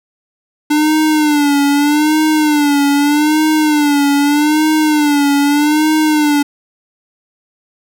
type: tone with vibrato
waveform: square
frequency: 296.9 Hz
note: D4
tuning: 19 cents sharp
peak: -10 dBFS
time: 0.7-6.43 s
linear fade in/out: 10 ms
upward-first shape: sine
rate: 0.81 Hz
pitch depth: 81 cents each way
effects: none